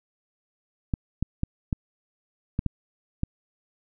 clicks, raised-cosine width 5 ms, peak -12 dBFS, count 7, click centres 0.938 / 1.226 / 1.434 / 1.728 / 2.591 / 2.663 / 3.234 s, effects none

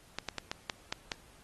clicks, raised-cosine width 0.2 ms, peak -16 dBFS, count 7, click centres 0.186 / 0.287 / 0.383 / 0.515 / 0.698 / 0.925 / 1.118 s, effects pink hiss -60 dBFS RMS until 1.43 s + AAC 32 kbps

